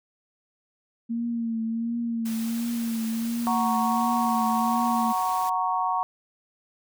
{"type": "tone with vibrato", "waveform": "sine", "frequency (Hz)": 230, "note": "A#3", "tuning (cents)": -23, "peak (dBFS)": -25, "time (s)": [1.09, 5.13], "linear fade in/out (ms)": 20, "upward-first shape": "triangle", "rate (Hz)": 1.4, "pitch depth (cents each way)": 48}
{"type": "noise", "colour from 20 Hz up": "white", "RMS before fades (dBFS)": -40, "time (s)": [2.25, 5.5], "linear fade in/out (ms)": 10}
{"type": "chord", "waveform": "sine", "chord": "F# major", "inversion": "none", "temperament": "equal", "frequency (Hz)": [740, 932.3, 1108.7], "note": ["F#5", "A#5", "C#6"], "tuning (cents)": [0, 0, 0], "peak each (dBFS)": -27, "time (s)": [3.47, 6.03], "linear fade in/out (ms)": 0}
{"effects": []}